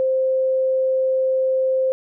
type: tone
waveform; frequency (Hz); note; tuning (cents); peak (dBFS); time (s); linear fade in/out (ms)
sine; 523.3; C5; 0; -16; 0-1.92; 0
effects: none